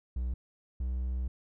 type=tone pair in turn; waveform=triangle; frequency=61.74 / 62.93 Hz; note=B1 / B1; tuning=0 / +33 cents; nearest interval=unison; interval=33 cents; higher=second; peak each=-28 dBFS; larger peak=neither; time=0.16-0.34 / 0.8-1.28 s; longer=second; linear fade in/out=5 ms; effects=none